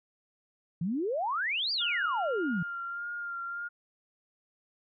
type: exponential two-way sweep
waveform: sine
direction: up then down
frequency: 156.9 to 4900 to 156.9 Hz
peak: -28 dBFS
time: 0.81-2.63 s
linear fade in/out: 5 ms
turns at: 1.72 s
type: tone with exponential decay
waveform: sine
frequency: 2869 Hz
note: F7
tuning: 46 cents sharp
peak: -35 dBFS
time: 1.78-2.98 s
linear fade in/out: 5 ms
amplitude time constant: 260 ms
type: tone with vibrato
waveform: sine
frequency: 1400 Hz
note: F6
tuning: 4 cents sharp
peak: -34 dBFS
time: 1.8-3.69 s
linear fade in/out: 20 ms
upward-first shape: sine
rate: 1.7 Hz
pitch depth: 27 cents each way
effects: none